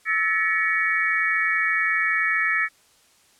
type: tone cluster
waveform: sine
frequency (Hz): 1312 / 1734 / 1906 / 2241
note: E6 / A6 / A#6 / C#7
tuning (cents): -9 / -26 / +38 / +18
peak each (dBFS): -28 / -25 / -24 / -24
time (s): 0.05-2.69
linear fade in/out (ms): 50
effects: white hiss -58 dBFS RMS until 3.39 s + low-pass 10000 Hz 12 dB/octave